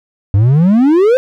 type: exponential sweep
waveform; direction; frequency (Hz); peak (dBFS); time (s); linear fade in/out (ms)
triangle; up; 94.6 to 530; -4; 0.34-1.17; 0
effects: none